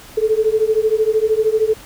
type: beating tone pair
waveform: sine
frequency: 430.1 / 443.1 Hz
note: A4 / A4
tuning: -39 / +12 cents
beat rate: 13 Hz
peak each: -16 dBFS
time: 0.17-1.74 s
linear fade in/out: 10 ms
effects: pink hiss -40 dBFS RMS until 1.85 s